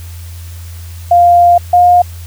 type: tone pair in turn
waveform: sine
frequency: 698.5 / 710.7 Hz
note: F5 / F5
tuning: 0 / +30 cents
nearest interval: unison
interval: 30 cents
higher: second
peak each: -3 dBFS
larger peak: neither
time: 1.11-1.58 / 1.73-2.02 s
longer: first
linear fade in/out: 5 ms
effects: added 85 Hz sine -25 dBFS peak until 2.26 s + white hiss -38 dBFS RMS until 2.26 s